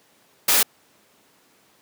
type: noise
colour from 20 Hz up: white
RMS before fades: -17 dBFS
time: 0.48-0.63 s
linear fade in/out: 5 ms
effects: pink hiss -58 dBFS RMS until 1.81 s + high-pass 200 Hz 12 dB/octave